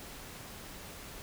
silence, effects pink hiss -47 dBFS RMS until 1.22 s

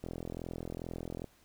click train, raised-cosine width 2 ms, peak -26 dBFS, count 52, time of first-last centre 0.04-1.243 s, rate 42.4 Hz, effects pink hiss -65 dBFS RMS until 1.44 s

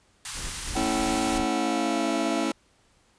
white band-stop noise, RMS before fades -33 dBFS, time 0.25-1.38 s, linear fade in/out 2 ms, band 150 to 850 Hz, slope 48 dB/octave
brown noise with tremolo, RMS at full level -35 dBFS, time 0.33-1.46 s, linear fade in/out 50 ms, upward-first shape square, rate 3 Hz, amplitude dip 55%
sine tone with pitch glide, 760 to 677.1 Hz, F#5 to E5, +46 to +46 cents, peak -30 dBFS, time 0.75-2.44 s, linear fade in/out 5 ms, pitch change -200 cents, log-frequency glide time 1.31-2.11 s
sawtooth chord, A major, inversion none, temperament just, 220 / 275 / 330 Hz, A3 / C#4 / E4, 0 / -14 / +2 cents, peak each -27 / -24 / -24 dBFS, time 0.76-2.52 s, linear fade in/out 5 ms
effects pink hiss -63 dBFS RMS until 3.18 s + resampled to 22050 Hz

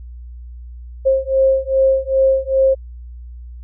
sine beating tone pair, 532 / 534.5 Hz, C5 / C5, +29 / +37 cents, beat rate 2.5 Hz, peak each -15 dBFS, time 1.05-2.75 s, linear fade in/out 20 ms, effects added 60 Hz sine -31 dBFS peak until 3.63 s

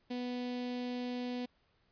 sawtooth tone with notch filter, 246.9 Hz, B3, in tune, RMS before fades -38 dBFS, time 0.1-1.46 s, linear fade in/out 10 ms, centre 1300 Hz, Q 0.81, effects pink hiss -73 dBFS RMS until 1.91 s + resampled to 11025 Hz

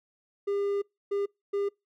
triangle tone bursts at uneven times, 402.1 Hz, G4, 44 cents sharp, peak -24 dBFS, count 3, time 0.47-0.82 / 1.11-1.26 / 1.53-1.69 s, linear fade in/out 10 ms, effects noise-tail reverb RT60 0.2 s tail -25 dB re dry

